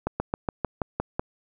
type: slowing click train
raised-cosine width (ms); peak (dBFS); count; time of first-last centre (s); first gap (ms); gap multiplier
1; -11; 8; 0.07-1.195; 130; 1.07
effects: none